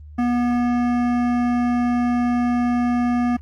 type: tone with hard clipping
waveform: sine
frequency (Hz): 242.5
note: B3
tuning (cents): -31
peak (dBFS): -19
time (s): 0.18-3.37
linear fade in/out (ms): 10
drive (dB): 14
effects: added 75 Hz sine -37 dBFS peak until 3.41 s + Opus 24 kbps